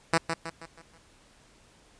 5% pulse tone with echo, 164.81 Hz, E3, in tune, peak -9 dBFS, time 0.13-0.18 s, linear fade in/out 5 ms, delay 160 ms, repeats 5, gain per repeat -7 dB, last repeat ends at 0.98 s, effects pink hiss -59 dBFS RMS until 1.99 s + resampled to 22050 Hz

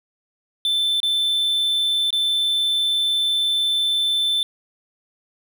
triangle tone with dropouts, 3534 Hz, A7, 7 cents sharp, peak -16 dBFS, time 0.65-4.43 s, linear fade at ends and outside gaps 1 ms, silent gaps 1.002-1.031 / 2.105-2.128 s, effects none

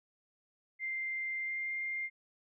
sine tone with pitch glide, 2093 to 2109 Hz, C7 to C7, 0 to +13 cents, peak -34 dBFS, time 0.79-2.1 s, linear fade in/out 50 ms, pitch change +13 cents, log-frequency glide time 1.39-1.74 s, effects none

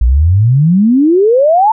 sine exponential sweep, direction up, 55 to 910 Hz, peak -5 dBFS, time 0.01-1.72 s, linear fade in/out 5 ms, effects none

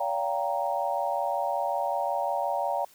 sine chord, G minor seventh, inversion second, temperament equal with one note detuned, 572.6 / 698.5 / 784 / 932.3 Hz, D5 / F5 / G5 / Bb5, -44 / 0 / 0 / 0 cents, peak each -31 dBFS, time 0-2.85 s, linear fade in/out 5 ms, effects white hiss -57 dBFS RMS until 2.94 s

